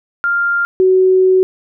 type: tone pair in turn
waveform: sine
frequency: 1396.9 / 374 Hz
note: F6 / F#4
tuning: 0 / +19 cents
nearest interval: octave + major seventh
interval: 2281 cents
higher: first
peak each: -12 / -7 dBFS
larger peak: second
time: 0.24-0.65 / 0.8-1.43 s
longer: second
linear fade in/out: 0 ms
effects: none